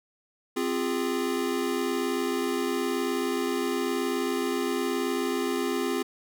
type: chord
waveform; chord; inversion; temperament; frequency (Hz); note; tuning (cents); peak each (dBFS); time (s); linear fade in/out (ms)
square; F minor; second; equal with one note detuned; 261.6 / 349.2 / 408.2; C4 / F4 / Ab4; 0 / 0 / -30; -31; 0.56-6.03; 10
effects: none